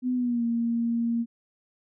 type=tone with pitch glide; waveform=sine; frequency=251.3 to 233.1 Hz; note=B3 to A#3; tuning=+30 to 0 cents; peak=-23 dBFS; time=0.02-1.26 s; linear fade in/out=50 ms; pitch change=-130 cents; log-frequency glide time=0.14-0.44 s; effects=none